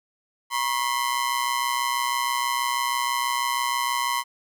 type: ring-modulated tone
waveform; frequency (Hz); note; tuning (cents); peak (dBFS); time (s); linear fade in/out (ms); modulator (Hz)
sawtooth; 1023; C6; -39; -16; 0.5-4.24; 50; 63.1
effects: none